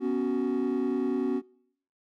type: chord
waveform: triangle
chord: B suspended second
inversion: none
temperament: equal with one note detuned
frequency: 246.9 / 277.2 / 373 Hz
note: B3 / C#4 / F#4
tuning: 0 / 0 / +14 cents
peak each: -27 dBFS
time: 0-1.42 s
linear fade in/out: 50 ms
effects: noise-tail reverb RT60 0.7 s tail -26 dB re dry + tanh soft clip ceiling -17 dBFS